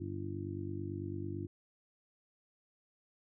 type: harmonic tone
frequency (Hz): 49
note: G1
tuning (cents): 0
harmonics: 2 / 3 / 4 / 5 / 6 / 7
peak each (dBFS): -41 / -47 / -49 / -52 / -44 / -43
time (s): 0-1.47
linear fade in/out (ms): 10
effects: none